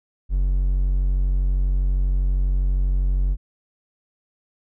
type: tone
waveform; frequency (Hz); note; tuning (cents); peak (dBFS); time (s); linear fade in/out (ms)
triangle; 46.25; F#1; 0; -15; 0.29-3.37; 50
effects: none